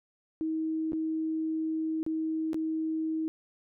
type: tone with dropouts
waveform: sine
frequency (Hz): 318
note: D#4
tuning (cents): +38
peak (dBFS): -28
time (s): 0.41-3.28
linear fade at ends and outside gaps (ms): 0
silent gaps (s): 0.921-0.932 / 2.03-2.064 / 2.532-2.544
effects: none